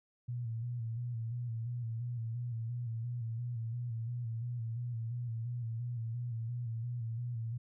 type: tone with vibrato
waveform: sine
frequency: 117.5 Hz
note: A#2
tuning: 14 cents sharp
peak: -35 dBFS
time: 0.28-7.58 s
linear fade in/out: 10 ms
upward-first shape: square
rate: 2.9 Hz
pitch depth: 56 cents each way
effects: none